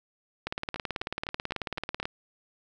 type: two click trains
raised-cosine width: 0.3 ms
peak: -20 / -15 dBFS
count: 6 / 30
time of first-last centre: 0.76-2.029 / 0.47-2.055 s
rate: 3.94 / 18.3 Hz
effects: none